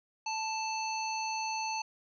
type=harmonic tone; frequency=880 Hz; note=A5; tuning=in tune; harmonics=1 / 3 / 5 / 7; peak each=-34 / -39 / -41 / -42 dBFS; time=0.26-1.82 s; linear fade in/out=5 ms; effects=none